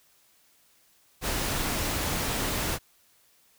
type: noise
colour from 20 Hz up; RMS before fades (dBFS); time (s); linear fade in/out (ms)
pink; -29; 1.21-2.79; 50
effects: white hiss -63 dBFS RMS until 3.58 s